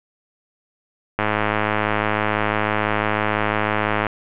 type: click train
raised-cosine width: 0.5 ms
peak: -4 dBFS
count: 306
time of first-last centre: 1.19-4.067 s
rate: 106 Hz
effects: resampled to 8000 Hz + 7-bit